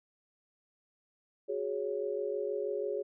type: chord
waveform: sine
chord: F# suspended second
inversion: none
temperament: just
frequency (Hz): 370 / 416.2 / 555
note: F#4 / G#4 / C#5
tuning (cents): 0 / +4 / +2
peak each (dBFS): -38 / -34 / -37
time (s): 1.48-3.03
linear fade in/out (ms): 20
effects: none